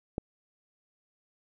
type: click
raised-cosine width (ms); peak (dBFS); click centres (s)
2; -17; 0.181
effects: none